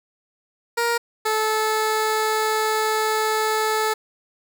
15% pulse tone pair in turn, 469.7 / 434.8 Hz, A#4 / A4, +13 / -21 cents, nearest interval minor second, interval 134 cents, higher first, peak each -13 dBFS, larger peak neither, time 0.77-0.98 / 1.25-3.94 s, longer second, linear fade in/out 10 ms, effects none

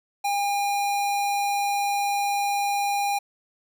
square tone, 808 Hz, G#5, 48 cents flat, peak -23 dBFS, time 0.24-3.19 s, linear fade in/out 10 ms, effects none

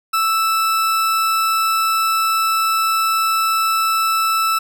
40% pulse tone, 1318.5 Hz, E6, in tune, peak -14 dBFS, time 0.13-4.59 s, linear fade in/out 10 ms, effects none

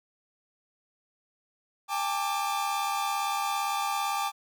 45% pulse chord, G suspended second, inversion none, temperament equal with one note detuned, 802.3 / 880 / 1174.7 Hz, G5 / A5 / D6, +40 / 0 / 0 cents, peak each -31 / -34 / -31 dBFS, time 1.88-4.32 s, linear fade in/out 50 ms, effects none

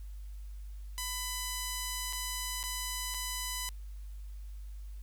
5% pulse tone with dropouts, 1000 Hz, B5, 21 cents sharp, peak -23 dBFS, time 0.98-3.69 s, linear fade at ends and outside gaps 0 ms, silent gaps 2.127-2.132 / 2.63-2.638 / 3.141-3.145 s, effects added 50 Hz sine -41 dBFS peak until 5.02 s + white hiss -66 dBFS RMS until 5.02 s

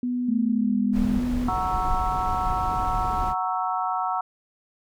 sine tone, 246.9 Hz, B3, in tune, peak -23 dBFS, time 0.03-1.49 s, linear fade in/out 2 ms
sine tone with pitch glide, 219.9 to 205.2 Hz, A3 to G#3, -1 to -21 cents, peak -22 dBFS, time 0.28-1.19 s, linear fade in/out 10 ms, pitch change -120 cents, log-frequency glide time 0.43-0.76 s
brown noise, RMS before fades -29 dBFS, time 0.92-3.35 s, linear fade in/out 50 ms
sine chord, F# dominant seventh, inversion none, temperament equal, 740 / 932.3 / 1108.7 / 1318.5 Hz, F#5 / A#5 / C#6 / E6, 0 / 0 / 0 / 0 cents, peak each -27 / -29 / -31 / -29 dBFS, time 1.48-4.21 s, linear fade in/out 5 ms
effects none

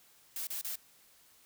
blue noise bursts, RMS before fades -38 dBFS, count 3, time 0.36-0.756 s, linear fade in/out 2 ms, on 110 ms, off 33 ms, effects white hiss -63 dBFS RMS until 1.45 s

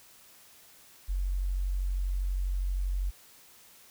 sine tone, 46.25 Hz, F#1, in tune, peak -27 dBFS, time 1.08-3.11 s, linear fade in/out 20 ms, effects white hiss -56 dBFS RMS until 3.9 s

